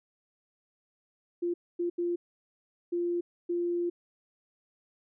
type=tone bursts at uneven times; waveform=sine; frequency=347.4 Hz; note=F4; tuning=9 cents flat; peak=-27 dBFS; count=5; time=1.42-1.54 / 1.79-1.9 / 1.98-2.16 / 2.92-3.21 / 3.49-3.9 s; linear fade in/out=10 ms; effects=none